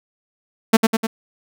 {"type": "tone with echo", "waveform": "sawtooth", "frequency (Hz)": 223.9, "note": "A3", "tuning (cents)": 30, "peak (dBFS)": -3, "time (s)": [0.73, 0.77], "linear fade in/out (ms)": 10, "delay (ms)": 100, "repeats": 3, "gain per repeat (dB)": -4, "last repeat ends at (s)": 1.07, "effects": []}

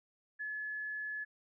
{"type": "tone", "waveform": "sine", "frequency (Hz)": 1711, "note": "A6", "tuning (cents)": -49, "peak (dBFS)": -37, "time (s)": [0.39, 1.25], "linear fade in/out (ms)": 20, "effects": []}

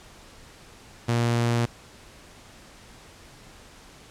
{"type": "tone", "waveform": "sawtooth", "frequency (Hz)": 118.2, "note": "A#2", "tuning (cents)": 24, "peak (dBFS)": -17, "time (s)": [1.08, 1.66], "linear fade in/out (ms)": 10, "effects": ["pink hiss -49 dBFS RMS until 4.1 s", "low-pass 9000 Hz 12 dB/octave"]}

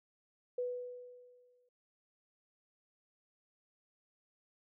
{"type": "tone with exponential decay", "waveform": "sine", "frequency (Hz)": 493.9, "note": "B4", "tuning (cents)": 0, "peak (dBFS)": -32, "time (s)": [0.58, 1.69], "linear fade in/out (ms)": 5, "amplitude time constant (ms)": 240, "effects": []}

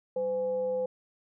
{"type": "tone with frequency modulation", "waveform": "sine", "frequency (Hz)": 510, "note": "C5", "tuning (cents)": -44, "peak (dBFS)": -27, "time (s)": [0.16, 0.86], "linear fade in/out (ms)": 5, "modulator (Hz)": 317, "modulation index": 0.28, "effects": []}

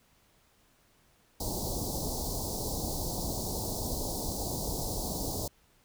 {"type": "band-stop noise", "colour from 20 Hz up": "pink", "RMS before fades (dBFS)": -34, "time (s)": [1.4, 5.48], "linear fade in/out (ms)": 5, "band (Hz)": [910, 4200], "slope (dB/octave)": 48, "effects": ["pink hiss -66 dBFS RMS until 5.84 s"]}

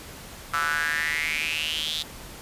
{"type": "tone with high-pass filter sweep", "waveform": "square", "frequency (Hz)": 77.8, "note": "D#2", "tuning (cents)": 0, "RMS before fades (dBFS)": -27, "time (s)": [0.53, 2.03], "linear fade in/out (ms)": 10, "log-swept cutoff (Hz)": [1300, 3700], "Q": 6.9, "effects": ["pink hiss -42 dBFS RMS until 2.41 s", "resampled to 32000 Hz"]}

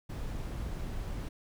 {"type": "noise", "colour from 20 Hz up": "brown", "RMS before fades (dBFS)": -37, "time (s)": [0.09, 1.29], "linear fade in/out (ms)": 10, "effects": []}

